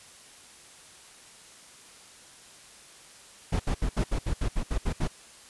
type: noise bursts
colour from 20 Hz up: brown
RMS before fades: -26 dBFS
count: 11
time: 3.52-5.078 s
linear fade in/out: 10 ms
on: 78 ms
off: 70 ms
effects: white hiss -51 dBFS RMS until 5.49 s + resampled to 24000 Hz